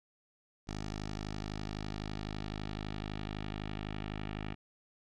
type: tone with low-pass filter sweep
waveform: 10% pulse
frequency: 51.91 Hz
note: G#1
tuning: in tune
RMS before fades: -40 dBFS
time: 0.67-4.55 s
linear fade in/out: 20 ms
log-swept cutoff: 5900 to 2800 Hz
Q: 1.9
effects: none